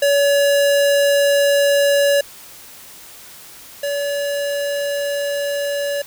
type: tone pair in turn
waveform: square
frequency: 567 / 570.2 Hz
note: C#5 / C#5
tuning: +39 / +49 cents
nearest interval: unison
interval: 10 cents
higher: second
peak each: -13 / -20 dBFS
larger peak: first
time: 0.02-2.21 / 3.83-6.02 s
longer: neither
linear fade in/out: 5 ms
effects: white hiss -40 dBFS RMS until 6.06 s